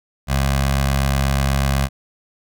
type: tone with notch filter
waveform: 15% pulse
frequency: 68.2 Hz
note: C#2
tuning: 28 cents flat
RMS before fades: -18 dBFS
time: 0.27-1.89 s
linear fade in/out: 50 ms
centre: 300 Hz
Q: 0.82
effects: none